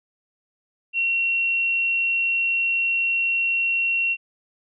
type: tone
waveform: sine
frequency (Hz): 2732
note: F7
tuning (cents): -39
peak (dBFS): -19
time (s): 0.93-4.17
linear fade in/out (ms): 50
effects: none